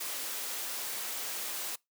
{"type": "high-pass noise", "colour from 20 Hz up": "white", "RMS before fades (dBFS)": -37, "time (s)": [0, 1.76], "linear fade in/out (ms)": 10, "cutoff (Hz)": 320, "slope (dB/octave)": 12, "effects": ["noise-tail reverb RT60 0.2 s tail -25 dB re dry"]}